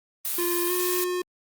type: noise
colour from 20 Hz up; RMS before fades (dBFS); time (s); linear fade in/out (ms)
blue; -28; 0.25-1.04; 0
type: tone with pitch glide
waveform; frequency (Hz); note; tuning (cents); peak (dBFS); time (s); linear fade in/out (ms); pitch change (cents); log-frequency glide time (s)
square; 349.2 to 359.8; F4 to F#4; 0 to -48; -26; 0.38-1.22; 5; +52; 0.67-0.72
effects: Opus 32 kbps